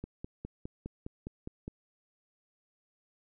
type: click train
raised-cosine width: 3 ms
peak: -26 dBFS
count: 9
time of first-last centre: 0.04-1.679 s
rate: 4.88 Hz
effects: none